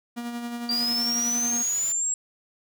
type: tone with tremolo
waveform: 45% pulse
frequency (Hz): 238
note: A#3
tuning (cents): +36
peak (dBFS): -29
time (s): 0.16-1.63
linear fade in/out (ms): 20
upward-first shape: sine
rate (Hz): 11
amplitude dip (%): 40
type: linear sweep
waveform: sine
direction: up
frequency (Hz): 4699 to 7650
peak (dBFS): -23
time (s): 0.69-2.14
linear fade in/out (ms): 2
type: noise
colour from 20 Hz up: white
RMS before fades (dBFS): -39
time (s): 0.71-1.92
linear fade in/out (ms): 0
effects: none